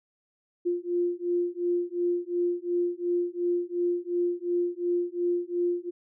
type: beating tone pair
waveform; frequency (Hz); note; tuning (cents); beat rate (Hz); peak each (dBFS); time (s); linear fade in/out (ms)
sine; 349.2 / 352; F4 / F4; 0 / +14; 2.8; -28; 0.65-5.91; 20
effects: none